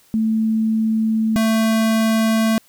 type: tone pair in turn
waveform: sine / square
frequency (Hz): 220.8 / 222.3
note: A3 / A3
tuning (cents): +6 / +18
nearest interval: unison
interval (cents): 12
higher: second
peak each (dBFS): -15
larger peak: neither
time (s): 0.14-1.36 / 1.36-2.58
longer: neither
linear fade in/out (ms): 0
effects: white hiss -54 dBFS RMS until 2.68 s